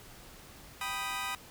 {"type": "chord", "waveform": "20% pulse", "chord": "G augmented", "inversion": "none", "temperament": "equal", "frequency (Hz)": [784, 987.8, 1244.5], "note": ["G5", "B5", "D#6"], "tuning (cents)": [0, 0, 0], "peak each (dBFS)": [-36, -33, -32], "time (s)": [0.81, 1.35], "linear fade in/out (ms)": 2, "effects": ["pink hiss -52 dBFS RMS until 1.5 s"]}